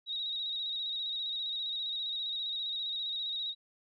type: tone with vibrato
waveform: sine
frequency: 3799 Hz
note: A#7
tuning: 32 cents sharp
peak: -33 dBFS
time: 0.06-3.55 s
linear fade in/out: 50 ms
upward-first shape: square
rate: 15 Hz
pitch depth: 37 cents each way
effects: none